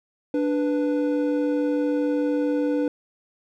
triangle tone pair together, 293.7 / 493.9 Hz, D4 / B4, 0 / 0 cents, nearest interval major sixth, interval 900 cents, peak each -20 / -23 dBFS, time 0.34-2.88 s, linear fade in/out 2 ms, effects none

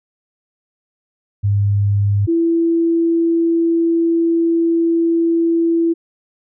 sine tone pair in turn, 101.3 / 333.5 Hz, G#2 / E4, -43 / +20 cents, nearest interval octave + major sixth, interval 2063 cents, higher second, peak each -12 dBFS, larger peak neither, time 1.43-2.27 / 2.27-5.94 s, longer second, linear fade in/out 20 ms, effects none

